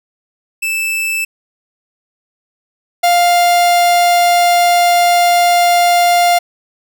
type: tone pair in turn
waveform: 45% pulse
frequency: 2637 / 700.3 Hz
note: E7 / F5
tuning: 0 / +5 cents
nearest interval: octave + major seventh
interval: 2295 cents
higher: first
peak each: -15 / -8 dBFS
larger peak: second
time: 0.62-1.25 / 3.03-6.39 s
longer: second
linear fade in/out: 10 ms
effects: none